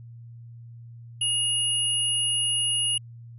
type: tone pair together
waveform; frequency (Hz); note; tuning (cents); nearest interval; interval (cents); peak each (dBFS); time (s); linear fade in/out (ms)
sine; 2867 / 10227; F7 / D#9; +45 / +46; octave + minor seventh; 2201; -24 / -26; 1.21-2.98; 5
effects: added 117 Hz sine -41 dBFS peak until 3.38 s